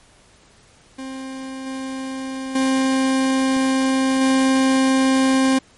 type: tone with level steps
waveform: 40% pulse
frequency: 264.6 Hz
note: C4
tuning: 20 cents sharp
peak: -28 / -25 / -15 / -13 dBFS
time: 0.98-5.59 s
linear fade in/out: 10 ms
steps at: 1.66 / 2.55 / 4.21 s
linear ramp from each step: 5 ms
effects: pink hiss -52 dBFS RMS until 5.77 s + MP3 48 kbps